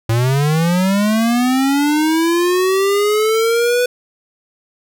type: linear sweep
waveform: square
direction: up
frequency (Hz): 111 to 496.7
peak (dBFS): -13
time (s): 0.09-3.86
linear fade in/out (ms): 5
effects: none